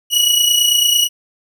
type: tone pair together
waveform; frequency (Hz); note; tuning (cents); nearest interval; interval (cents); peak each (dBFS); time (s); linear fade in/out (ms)
sawtooth; 2903 / 2932; F#7 / F#7; -34 / -16; unison; 18; -11; 0.1-1.09; 50
effects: none